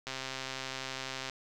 click train, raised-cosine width 0.2 ms, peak -20 dBFS, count 163, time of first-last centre 0.07-1.297 s, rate 132 Hz, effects none

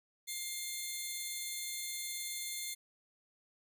10% pulse tone pair together, 2116 / 3533 Hz, C7 / A7, +19 / +6 cents, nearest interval major sixth, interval 887 cents, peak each -32 / -34 dBFS, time 0.27-2.75 s, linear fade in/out 20 ms, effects none

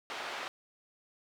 pink band-pass noise, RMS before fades -40 dBFS, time 0.1-0.48 s, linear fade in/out 0 ms, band 680 to 3300 Hz, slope 12 dB/octave, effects none

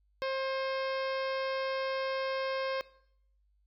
harmonic tone with a mistuned harmonic, 532 Hz, C5, 29 cents sharp, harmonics 1 / 2 / 3 / 4 / 5 / 6 / 7 / 8 / 9 / 10, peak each -32 / -38 / -42 / -44 / -46 / -48 / -49 / -50 / -51 / -52 dBFS, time 0.22-2.81 s, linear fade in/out 0 ms, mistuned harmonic 5, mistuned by -49 cents, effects noise-tail reverb RT60 0.7 s tail -20 dB re dry + added 50 Hz sine -67 dBFS peak until 3.66 s

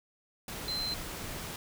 sine tone in noise, 4096 Hz, C8, 38 cents flat, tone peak -32 dBFS, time 0.68-0.94 s, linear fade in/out 2 ms, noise pink, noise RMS -40 dBFS, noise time 0.48-1.56 s, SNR +5 dB, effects none

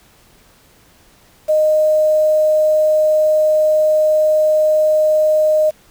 sine tone with quantisation, 617 Hz, D#5, 15 cents flat, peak -10 dBFS, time 1.48-5.71 s, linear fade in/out 20 ms, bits 6, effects pink hiss -50 dBFS RMS until 5.9 s

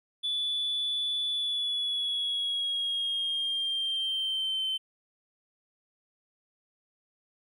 triangle tone with pitch glide, 3461 to 3083 Hz, A7 to G7, -29 to -29 cents, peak -25 dBFS, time 0.23-4.78 s, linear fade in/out 20 ms, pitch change -200 cents, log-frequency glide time 1.29-4.67 s, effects tanh soft clip ceiling -24 dBFS

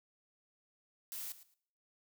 blue noise with echo, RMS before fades -43 dBFS, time 1.12-1.32 s, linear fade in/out 0 ms, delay 110 ms, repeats 2, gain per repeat -15 dB, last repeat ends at 1.54 s, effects noise-tail reverb RT60 0.6 s tail -21 dB re dry

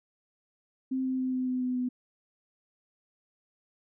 sine tone with pitch steps, 261.6 / 259.6 / 257.7 / 255.8 / 253.9 / 252 / 250.1 Hz, C4 / C4 / C4 / C4 / B3 / B3 / B3, 0 / -13 / -26 / -39 / +48 / +35 / +22 cents, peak -27 dBFS, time 0.91-1.89 s, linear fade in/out 10 ms, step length 140 ms, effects none

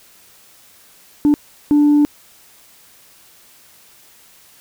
sine tone bursts at uneven times, 293.7 Hz, D4, in tune, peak -7 dBFS, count 2, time 1.25-1.34 / 1.71-2.05 s, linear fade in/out 0 ms, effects tanh soft clip ceiling -7 dBFS + white hiss -48 dBFS RMS until 4.6 s

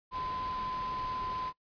sine tone in noise, 1020 Hz, C6, 44 cents flat, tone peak -34 dBFS, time 0.11-1.53 s, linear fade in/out 50 ms, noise pink, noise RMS -44 dBFS, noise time 0.11-1.53 s, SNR +7 dB, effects noise-tail reverb RT60 0.1 s tail -21 dB re dry + resampled to 11025 Hz

